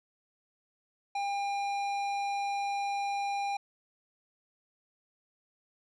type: tone with tanh clipping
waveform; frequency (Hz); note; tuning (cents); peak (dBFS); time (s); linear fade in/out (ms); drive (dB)
triangle; 802; G5; +39; -32; 1.15-3.57; 5; 18
effects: none